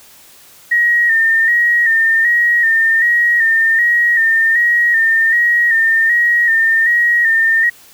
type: tone with vibrato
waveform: sine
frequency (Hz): 1853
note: A#6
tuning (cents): -11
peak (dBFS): -9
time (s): 0.71-7.7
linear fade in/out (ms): 10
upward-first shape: square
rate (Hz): 1.3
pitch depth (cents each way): 40
effects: white hiss -43 dBFS RMS until 7.93 s